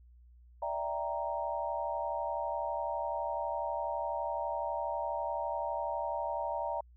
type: chord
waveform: sine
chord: E half-diminished seventh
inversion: third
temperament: equal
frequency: 587.3 / 659.3 / 784 / 932.3 Hz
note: D5 / E5 / G5 / Bb5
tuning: 0 / 0 / 0 / 0 cents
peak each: -38 / -38 / -40 / -36 dBFS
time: 0.62-6.81 s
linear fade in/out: 5 ms
effects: added 60 Hz sine -55 dBFS peak until 6.96 s